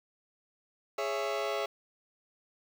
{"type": "chord", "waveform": "sawtooth", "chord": "C# minor", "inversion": "second", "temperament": "just", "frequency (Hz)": [415.8, 554.4, 665.2], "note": ["G#4", "C#5", "E5"], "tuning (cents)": [2, 0, 16], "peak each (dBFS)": -31, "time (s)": [0.98, 1.66], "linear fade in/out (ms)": 5, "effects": ["low-pass 5000 Hz 12 dB/octave", "9-bit"]}